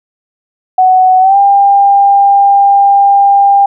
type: tone with pitch glide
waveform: sine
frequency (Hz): 745 to 798.5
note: F#5 to G5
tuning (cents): +12 to +32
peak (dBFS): -3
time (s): 0.78-3.66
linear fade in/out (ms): 5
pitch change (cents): +120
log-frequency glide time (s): 1.2-1.37
effects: none